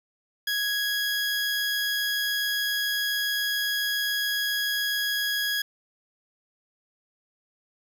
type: tone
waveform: 20% pulse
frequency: 1661.2 Hz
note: G#6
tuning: in tune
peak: -20 dBFS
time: 0.47-5.62 s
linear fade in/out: 5 ms
effects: none